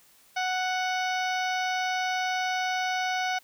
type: harmonic tone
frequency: 740 Hz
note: F#5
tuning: in tune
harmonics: 1 / 2 / 3 / 4 / 5 / 6 / 7 / 8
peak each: -28 / -32 / -34 / -39 / -41 / -44 / -43 / -42 dBFS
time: 0.36-3.39 s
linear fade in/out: 10 ms
effects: white hiss -59 dBFS RMS until 3.43 s